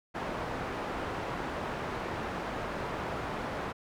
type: low-pass noise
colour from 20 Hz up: white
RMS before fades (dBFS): -36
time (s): 0.14-3.73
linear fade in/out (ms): 20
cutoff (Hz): 1100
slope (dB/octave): 12
effects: none